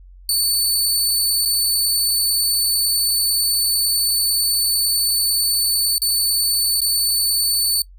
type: tone with dropouts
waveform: 20% pulse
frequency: 4491 Hz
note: C#8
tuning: 22 cents sharp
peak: -10 dBFS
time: 0.29-7.82 s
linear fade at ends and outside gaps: 2 ms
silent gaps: 1.452-1.456 / 5.982-6.018 / 6.806-6.816 s
effects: noise-tail reverb RT60 0.1 s tail -23 dB re dry + added 45 Hz sine -40 dBFS peak until 7.98 s